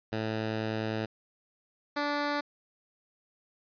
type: tone pair in turn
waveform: 10% pulse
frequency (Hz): 110 / 290.8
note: A2 / D4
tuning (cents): 0 / -17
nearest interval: octave + perfect fourth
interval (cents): 1683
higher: second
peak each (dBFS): -22 / -20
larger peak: second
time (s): 0.12-1.06 / 1.96-2.41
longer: first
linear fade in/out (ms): 10
effects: resampled to 11025 Hz